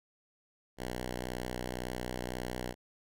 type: tone with vibrato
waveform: 5% pulse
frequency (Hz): 61.9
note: B1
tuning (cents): +5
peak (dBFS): -25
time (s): 0.77-2.75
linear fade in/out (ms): 50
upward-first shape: square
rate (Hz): 4.6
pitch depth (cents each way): 13
effects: none